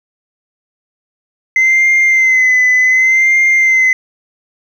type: tone with vibrato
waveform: sine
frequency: 2057 Hz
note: C7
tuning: 30 cents flat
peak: -5 dBFS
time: 1.56-3.93 s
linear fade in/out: 2 ms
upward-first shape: sine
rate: 0.67 Hz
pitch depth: 43 cents each way
effects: tanh soft clip ceiling -5 dBFS + 7-bit